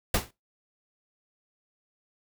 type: noise with exponential decay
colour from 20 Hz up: pink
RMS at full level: -20 dBFS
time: 0.14-0.31 s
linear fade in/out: 5 ms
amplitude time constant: 35 ms
effects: noise-tail reverb RT60 0.2 s tail -18 dB re dry